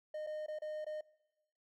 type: tone with dropouts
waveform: triangle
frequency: 613 Hz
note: D#5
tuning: 26 cents flat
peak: -37 dBFS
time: 0.14-1.01 s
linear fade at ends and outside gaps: 5 ms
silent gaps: 0.266-0.27 / 0.463-0.482 / 0.588-0.619 / 0.846-0.865 s
effects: noise-tail reverb RT60 1.0 s tail -21 dB re dry